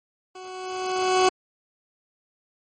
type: tone with level ramp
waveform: 20% pulse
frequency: 371.4 Hz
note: F#4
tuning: 7 cents sharp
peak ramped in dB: -34 to -10 dBFS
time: 0.35-1.29 s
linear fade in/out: 5 ms
effects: MP3 32 kbps